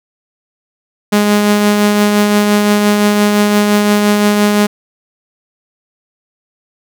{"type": "tone with tremolo", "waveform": "sawtooth", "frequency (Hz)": 207.3, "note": "G#3", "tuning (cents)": -3, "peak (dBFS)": -3, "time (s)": [1.12, 4.67], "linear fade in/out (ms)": 10, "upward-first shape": "triangle", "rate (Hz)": 5.8, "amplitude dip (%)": 35, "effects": []}